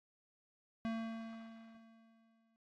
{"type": "tone with exponential decay", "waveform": "square", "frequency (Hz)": 225.8, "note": "A3", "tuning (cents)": 45, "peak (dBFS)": -36, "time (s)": [0.85, 2.56], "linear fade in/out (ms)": 0, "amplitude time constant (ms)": 370, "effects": ["low-pass 3000 Hz 12 dB/octave", "AAC 48 kbps"]}